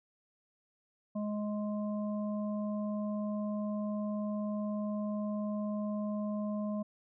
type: harmonic tone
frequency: 209.2 Hz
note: G#3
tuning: 13 cents sharp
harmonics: 1 / 3 / 5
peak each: -33 / -40 / -48 dBFS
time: 1.15-6.83 s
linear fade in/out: 10 ms
effects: none